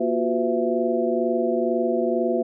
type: tone cluster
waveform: sine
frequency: 236.4 / 350.4 / 372.5 / 504 / 666 Hz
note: A#3 / F4 / F#4 / B4 / E5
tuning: +24 / +6 / +12 / +35 / +18 cents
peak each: -26 dBFS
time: 0-2.43 s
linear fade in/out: 10 ms
effects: none